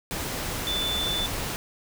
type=tone in noise; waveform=sine; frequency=3513 Hz; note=A7; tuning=3 cents flat; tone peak=-26 dBFS; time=0.67-1.26 s; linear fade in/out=0 ms; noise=pink; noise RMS=-31 dBFS; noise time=0.11-1.56 s; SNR=+2 dB; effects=none